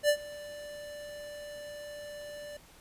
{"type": "tone with ADSR envelope", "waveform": "square", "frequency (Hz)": 588, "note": "D5", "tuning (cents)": 2, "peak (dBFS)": -21, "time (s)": [0.03, 2.57], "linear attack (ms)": 59, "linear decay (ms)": 75, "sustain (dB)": -21, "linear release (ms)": 4, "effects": ["pink hiss -57 dBFS RMS until 2.8 s", "resampled to 32000 Hz"]}